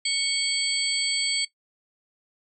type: tone cluster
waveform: sine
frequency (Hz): 2218 / 3252 / 4516 / 7850 / 8300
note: C#7 / G#7 / C#8 / B8 / C9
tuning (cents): 0 / -37 / +31 / -11 / -15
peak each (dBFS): -29 / -30 / -26 / -33 / -34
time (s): 0.05-1.45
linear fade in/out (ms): 5
effects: noise-tail reverb RT60 0.1 s tail -18 dB re dry